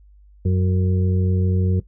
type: harmonic tone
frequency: 92.5 Hz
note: F#2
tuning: in tune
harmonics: 1 / 2 / 4 / 5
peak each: -17 / -23 / -29 / -31 dBFS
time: 0.45-1.8 s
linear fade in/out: 5 ms
effects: noise-tail reverb RT60 0.1 s tail -17 dB re dry + added 50 Hz sine -46 dBFS peak until 1.87 s